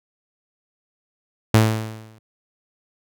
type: tone with exponential decay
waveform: sawtooth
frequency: 110 Hz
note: A2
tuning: in tune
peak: -6 dBFS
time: 1.54-2.19 s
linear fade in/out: 5 ms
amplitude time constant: 140 ms
effects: none